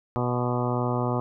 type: harmonic tone with a mistuned harmonic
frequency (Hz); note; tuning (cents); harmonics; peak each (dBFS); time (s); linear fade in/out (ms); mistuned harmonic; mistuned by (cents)
122.8; B2; -9; 1 / 2 / 3 / 4 / 5 / 6 / 7 / 8 / 9 / 10; -27 / -30 / -32 / -33 / -34 / -35 / -35 / -36 / -37 / -37; 0.16-1.2; 0; 8; +29
effects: none